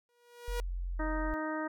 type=tone with exponential growth; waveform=sawtooth; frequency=480 Hz; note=B4; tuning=49 cents flat; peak=-30 dBFS; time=0.09-0.6 s; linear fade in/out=0 ms; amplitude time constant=110 ms
type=tone; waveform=sine; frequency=44.3 Hz; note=F1; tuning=25 cents sharp; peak=-33 dBFS; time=0.48-1.34 s; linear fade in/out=0 ms
type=harmonic tone; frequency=311.1 Hz; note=D#4; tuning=in tune; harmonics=1 / 2 / 3 / 4 / 5 / 6; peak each=-36 / -39 / -41 / -42 / -43 / -44 dBFS; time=0.99-1.68 s; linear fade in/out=10 ms
effects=none